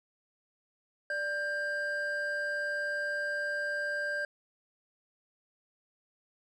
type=tone pair together; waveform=triangle; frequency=587.3 / 1589.8 Hz; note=D5 / G6; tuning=0 / +24 cents; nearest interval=octave + perfect fourth; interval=1724 cents; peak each=-35 / -30 dBFS; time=1.1-4.25 s; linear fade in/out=2 ms; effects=resampled to 24000 Hz